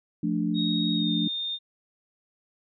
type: chord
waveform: sine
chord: D minor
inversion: first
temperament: equal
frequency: 174.61 / 220 / 293.7 Hz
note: F3 / A3 / D4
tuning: 0 / 0 / 0 cents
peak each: -28 dBFS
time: 0.23-1.28 s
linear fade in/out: 5 ms
type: tone with pitch glide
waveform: sine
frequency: 3757 to 3642 Hz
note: A#7 to A#7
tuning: +13 to -41 cents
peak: -28 dBFS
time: 0.54-1.59 s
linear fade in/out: 50 ms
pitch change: -54 cents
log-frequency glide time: 0.95-1.11 s
effects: none